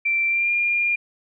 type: tone with pitch glide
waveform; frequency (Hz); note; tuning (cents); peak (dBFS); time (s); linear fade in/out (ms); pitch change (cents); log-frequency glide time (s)
sine; 2349 to 2407; D7 to D7; 0 to +42; -18; 0.05-0.96; 10; +42; 0.28-0.51
effects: none